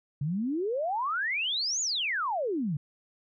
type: exponential two-way sweep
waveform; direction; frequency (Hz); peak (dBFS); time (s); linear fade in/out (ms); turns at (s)
sine; up then down; 135.3 to 7040 to 135.3; -27; 0.21-2.77; 5; 1.81
effects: none